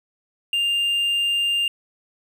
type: tone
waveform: triangle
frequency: 2800 Hz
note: F7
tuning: 4 cents sharp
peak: -17 dBFS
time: 0.53-1.68 s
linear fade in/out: 2 ms
effects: none